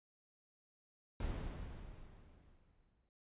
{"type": "noise with exponential decay", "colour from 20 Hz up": "brown", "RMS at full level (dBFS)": -38, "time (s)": [1.2, 3.09], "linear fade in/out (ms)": 2, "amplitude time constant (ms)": 410, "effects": ["noise-tail reverb RT60 0.2 s tail -22 dB re dry", "resampled to 8000 Hz"]}